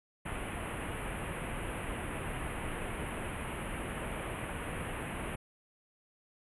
pink band-stop noise, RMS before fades -38 dBFS, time 0.25-5.36 s, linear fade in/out 10 ms, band 2900 to 10000 Hz, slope 48 dB/octave, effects resampled to 24000 Hz

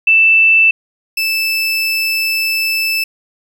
sine / 30% pulse tone pair in turn, 2652 / 2635 Hz, E7 / E7, +10 / -1 cents, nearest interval unison, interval 11 cents, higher first, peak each -6 / -11 dBFS, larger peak first, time 0.07-0.71 / 1.17-3.04 s, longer second, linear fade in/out 5 ms, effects 8-bit

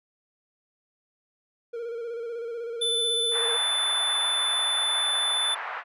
triangle tone with vibrato, 466.5 Hz, A#4, 1 cent sharp, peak -29 dBFS, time 1.73-3.57 s, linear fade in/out 10 ms, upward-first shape square, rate 16 Hz, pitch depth 37 cents each way
square tone, 3513 Hz, A7, 3 cents flat, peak -24 dBFS, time 2.81-5.55 s, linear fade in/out 10 ms
white band-pass noise, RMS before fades -34 dBFS, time 3.31-5.84 s, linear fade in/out 50 ms, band 700 to 1800 Hz, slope 24 dB/octave
effects resampled to 32000 Hz

